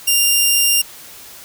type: tone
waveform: 10% pulse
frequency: 2794 Hz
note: F7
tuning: in tune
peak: -3 dBFS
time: 0.07-0.82 s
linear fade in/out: 10 ms
effects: white hiss -38 dBFS RMS until 1.44 s